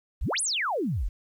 sine exponential two-way sweep, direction up then down, 34.65 to 11040 to 34.65 Hz, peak -25 dBFS, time 0.21-1.09 s, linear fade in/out 10 ms, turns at 0.41 s, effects 10-bit

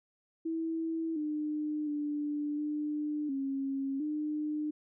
sine tone with pitch steps, 325.8 / 302.1 / 294.7 / 299.1 / 272.2 / 302.1 Hz, E4 / D4 / D4 / D4 / C#4 / D4, -20 / +49 / +6 / +32 / -31 / +49 cents, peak -31 dBFS, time 0.45-4.71 s, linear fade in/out 10 ms, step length 710 ms, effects none

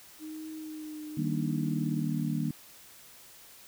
sine tone with vibrato, 309.3 Hz, D#4, 10 cents flat, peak -38 dBFS, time 0.19-2.06 s, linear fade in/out 50 ms, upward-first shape triangle, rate 0.85 Hz, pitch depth 29 cents each way
sine chord, Eb major seventh, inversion none, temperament just, 155.56 / 194.45 / 233.3 / 291.7 Hz, Eb3 / G3 / Bb3 / D4, 0 / -14 / +2 / -12 cents, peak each -31 / -36 / -33 / -36 dBFS, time 1.17-2.51 s, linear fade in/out 5 ms
effects white hiss -53 dBFS RMS until 3.67 s

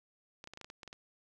clicks, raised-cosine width 0.2 ms, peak -30 dBFS, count 10, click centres 0.441 / 0.474 / 0.536 / 0.574 / 0.613 / 0.645 / 0.701 / 0.832 / 0.877 / 0.929 s, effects none

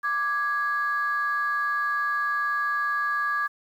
sine tone pair together, 1174.6 / 1661.2 Hz, D6 / G#6, 0 / 0 cents, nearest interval tritone, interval 600 cents, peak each -25 dBFS, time 0.03-3.48 s, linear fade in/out 20 ms, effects tanh soft clip ceiling -17 dBFS + 9-bit

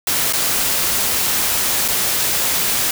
white noise with dropouts, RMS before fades -18 dBFS, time 0.07-2.91 s, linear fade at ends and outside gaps 2 ms, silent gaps 0.326-0.333 / 1.88-1.884 s, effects none

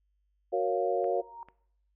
sine chord, Gb major seventh, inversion none, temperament equal, 370 / 466.2 / 554.4 / 698.5 Hz, Gb4 / Bb4 / Db5 / F5, 0 / 0 / 0 / 0 cents, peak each -31 dBFS, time 0.52-1.22 s, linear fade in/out 20 ms
sine tone with exponential growth, 932.3 Hz, A#5, in tune, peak -38 dBFS, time 0.92-1.43 s, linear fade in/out 1 ms, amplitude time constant 110 ms
clicks, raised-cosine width 0.5 ms, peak -36 dBFS, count 2, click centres 1.043 / 1.486 s
effects noise-tail reverb RT60 0.7 s tail -21 dB re dry + added 50 Hz sine -70 dBFS peak until 1.95 s

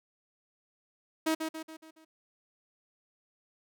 sawtooth tone with echo, 318.1 Hz, D#4, 38 cents sharp, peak -22 dBFS, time 1.26-1.35 s, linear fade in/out 10 ms, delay 140 ms, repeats 5, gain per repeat -6 dB, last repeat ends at 2.05 s, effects none

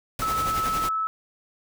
pink noise with tremolo, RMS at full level -30 dBFS, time 0.19-0.89 s, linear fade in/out 2 ms, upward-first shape sine, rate 11 Hz, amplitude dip 50%
sine tone, 1304 Hz, E6, 19 cents flat, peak -23 dBFS, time 0.22-1.07 s, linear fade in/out 0 ms
effects none

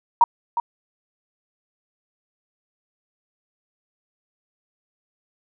sine tone with echo, 942 Hz, A#5, 18 cents sharp, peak -9 dBFS, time 0.21-0.24 s, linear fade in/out 2 ms, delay 360 ms, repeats 1, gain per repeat -10 dB, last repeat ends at 0.6 s, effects none

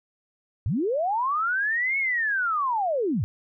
sine linear two-way sweep, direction up then down, 78.2 to 2217 to 78.2 Hz, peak -22 dBFS, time 0.66-3.24 s, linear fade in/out 0 ms, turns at 1.98 s, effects none

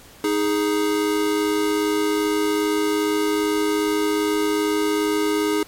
square tone pair together, 312.5 / 415 Hz, D#4 / G#4, +8 / -1 cents, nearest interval perfect fourth, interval 491 cents, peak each -22 dBFS, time 0.24-5.63 s, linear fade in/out 2 ms, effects pink hiss -46 dBFS RMS until 5.67 s + MP3 64 kbps

